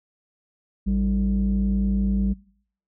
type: tone pair together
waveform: sine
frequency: 55 / 196 Hz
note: A1 / G3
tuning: 0 / 0 cents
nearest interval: octave + minor seventh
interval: 2200 cents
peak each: -21 / -20 dBFS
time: 0.86-2.34 s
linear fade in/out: 20 ms
effects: noise-tail reverb RT60 0.6 s tail -24 dB re dry + tanh soft clip ceiling -15 dBFS